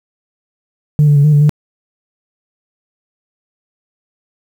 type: tone with pitch steps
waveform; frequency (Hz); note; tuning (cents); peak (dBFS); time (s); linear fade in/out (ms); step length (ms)
sine; 149.7 / 146.2 / 142.6 / 151.3 / 145.7 / 149.2; D3 / D3 / C#3 / D#3 / D3 / D3; +33 / -7 / +49 / -48 / -13 / +28; -4; 0.99-1.494; 0; 84
effects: tanh soft clip ceiling -3 dBFS + 7-bit